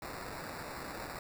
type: noise with sample-and-hold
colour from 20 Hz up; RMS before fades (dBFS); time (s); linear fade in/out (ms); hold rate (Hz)
white; -43; 0.02-1.19; 2; 3150
effects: none